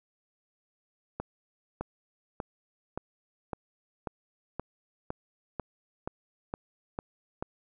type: accelerating click train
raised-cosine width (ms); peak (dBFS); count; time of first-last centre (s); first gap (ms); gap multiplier
1; -19; 13; 1.2-7.425; 610; 0.97
effects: none